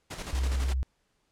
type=noise with tremolo; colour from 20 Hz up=pink; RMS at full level=-37 dBFS; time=0.1-0.74 s; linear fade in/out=10 ms; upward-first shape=square; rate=12 Hz; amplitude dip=50%
type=tone; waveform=sine; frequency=65.2 Hz; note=C2; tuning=5 cents flat; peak=-25 dBFS; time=0.33-0.83 s; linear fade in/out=0 ms
effects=pink hiss -73 dBFS RMS until 1.31 s + low-pass 9000 Hz 12 dB/octave